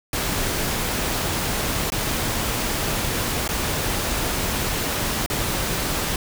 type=noise with dropouts; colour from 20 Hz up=pink; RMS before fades=-24 dBFS; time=0.13-6.16 s; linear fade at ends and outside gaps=2 ms; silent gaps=1.902-1.92 / 3.478-3.489 / 5.262-5.3 s; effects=none